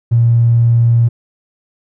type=tone; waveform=triangle; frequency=117.3 Hz; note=A#2; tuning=11 cents sharp; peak=-3 dBFS; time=0.11-1.09 s; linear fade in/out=20 ms; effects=tanh soft clip ceiling -5 dBFS